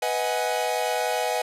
45% pulse chord, G# minor seventh, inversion first, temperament equal with one note detuned, 493.9 / 633.1 / 740 / 830.6 Hz, B4 / D#5 / F#5 / G#5, 0 / +30 / 0 / 0 cents, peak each -29 dBFS, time 0.02-1.42 s, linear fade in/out 5 ms, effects resampled to 32000 Hz

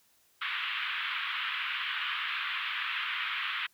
white band-pass noise, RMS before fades -34 dBFS, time 0.41-3.67 s, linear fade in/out 10 ms, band 1100 to 3300 Hz, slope 48 dB/octave, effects white hiss -67 dBFS RMS until 3.73 s

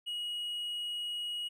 triangle tone, 2900 Hz, F#7, 35 cents flat, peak -33 dBFS, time 0.06-1.49 s, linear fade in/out 20 ms, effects none

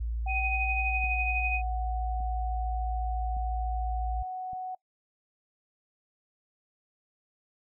sine tone, 57 Hz, A#1, 38 cents flat, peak -29 dBFS, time 0-4.23 s, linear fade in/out 10 ms
sine tone with pitch glide, 763 to 741.7 Hz, G5 to F#5, -47 to +4 cents, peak -33 dBFS, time 0.26-4.75 s, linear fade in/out 5 ms, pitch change -49 cents, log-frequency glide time 0.85-1.12 s
sine tone with tremolo, 2500 Hz, D#7, 8 cents sharp, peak -27 dBFS, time 0.27-1.62 s, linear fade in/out 50 ms, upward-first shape sine, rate 12 Hz, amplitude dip 45%
click train, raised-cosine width 5 ms, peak -37 dBFS, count 4, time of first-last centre 1.04-4.532 s, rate 0.859 Hz
effects noise-tail reverb RT60 0.1 s tail -22 dB re dry

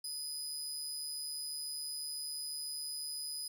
25% pulse tone, 4987 Hz, D#8, 3 cents sharp, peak -34 dBFS, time 0.04-3.48 s, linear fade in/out 5 ms, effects none

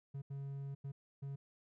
triangle tone bursts at uneven times, 138.59 Hz, C#3, in tune, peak -39 dBFS, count 4, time 0.14-0.22 / 0.3-0.75 / 0.84-0.92 / 1.22-1.36 s, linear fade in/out 10 ms, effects none

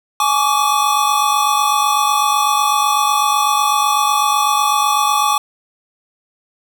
square tone cluster, 840 / 1126 / 1174 Hz, G#5 / C#6 / D6, +19 / +27 / -1 cents, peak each -18 dBFS, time 0.2-5.38 s, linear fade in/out 2 ms, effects none

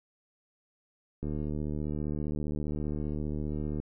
click train, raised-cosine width 3 ms, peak -22 dBFS, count 194, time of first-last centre 1.23-3.8 s, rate 75.1 Hz, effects none

